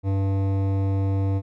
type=tone with hard clipping; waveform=sine; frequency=97.4 Hz; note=G2; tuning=11 cents flat; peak=-22 dBFS; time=0.03-1.42 s; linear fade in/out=50 ms; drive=14 dB; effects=none